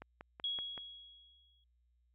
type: click train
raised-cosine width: 0.5 ms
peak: -32 dBFS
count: 5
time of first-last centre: 0.02-0.778 s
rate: 5.28 Hz
type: tone with exponential decay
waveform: sine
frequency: 3322 Hz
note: G#7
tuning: in tune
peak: -33 dBFS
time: 0.44-1.64 s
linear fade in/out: 2 ms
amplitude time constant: 260 ms
effects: added 60 Hz sine -70 dBFS peak until 2.14 s